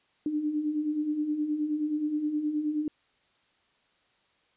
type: beating tone pair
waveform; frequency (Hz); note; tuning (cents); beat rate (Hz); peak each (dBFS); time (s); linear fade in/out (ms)
sine; 293.7 / 303.2; D4 / D#4; 0 / -45; 9.5; -35 / -27; 0.26-2.88; 2
effects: white hiss -68 dBFS RMS until 4.56 s + resampled to 8000 Hz